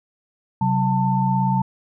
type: tone cluster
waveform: sine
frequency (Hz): 131.7 / 188.6 / 893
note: C3 / F#3 / A5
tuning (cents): +12 / +33 / +25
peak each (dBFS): -21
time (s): 0.61-1.62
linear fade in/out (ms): 5
effects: none